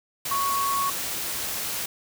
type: tone in noise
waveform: sine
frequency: 1108.7 Hz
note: C#6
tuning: in tune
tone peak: -23 dBFS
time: 0.31-0.9 s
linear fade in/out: 5 ms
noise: white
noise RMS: -30 dBFS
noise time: 0.25-1.86 s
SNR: +4 dB
effects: none